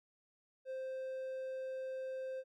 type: tone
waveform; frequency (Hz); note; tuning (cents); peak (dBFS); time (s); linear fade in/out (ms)
triangle; 523.3; C5; 0; -37; 0.65-2.44; 50
effects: MP3 96 kbps